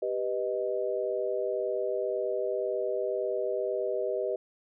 sine chord, G augmented, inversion none, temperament equal, 392 / 493.9 / 622.3 Hz, G4 / B4 / D#5, 0 / 0 / 0 cents, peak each -32 dBFS, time 0.02-4.36 s, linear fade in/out 5 ms, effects none

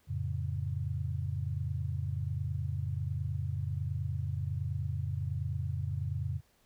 sine chord, F augmented, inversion none, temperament equal with one note detuned, 88.68 / 110 / 138.59 Hz, F2 / A2 / C#3, +27 / 0 / 0 cents, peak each -35 / -37 / -36 dBFS, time 0.07-6.41 s, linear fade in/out 50 ms, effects pink hiss -69 dBFS RMS until 6.65 s

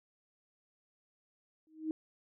sine tone with exponential growth, 314.6 Hz, D#4, 19 cents sharp, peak -29 dBFS, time 1.67-1.91 s, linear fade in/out 1 ms, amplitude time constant 52 ms, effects none

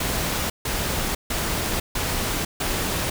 pink noise bursts, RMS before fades -25 dBFS, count 5, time 0-3.1 s, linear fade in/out 5 ms, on 500 ms, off 150 ms, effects none

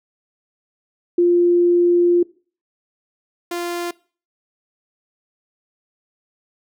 sine / sawtooth tone pair in turn, 349.2 / 347.2 Hz, F4 / F4, 0 / -10 cents, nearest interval unison, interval 10 cents, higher first, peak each -11 / -19 dBFS, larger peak first, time 1.18-2.23 / 3.51-3.91 s, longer first, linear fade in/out 5 ms, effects noise-tail reverb RT60 0.4 s tail -22 dB re dry

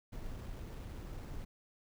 brown noise with sample-and-hold, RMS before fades -44 dBFS, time 0.12-1.45 s, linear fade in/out 10 ms, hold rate 6300 Hz, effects none

